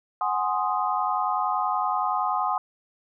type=chord; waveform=sine; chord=Ab dominant seventh; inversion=third; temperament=equal; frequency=740 / 830.6 / 1046.5 / 1244.5 Hz; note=Gb5 / Ab5 / C6 / Eb6; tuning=0 / 0 / 0 / 0 cents; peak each=-28 dBFS; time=0.21-2.58 s; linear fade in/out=2 ms; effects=none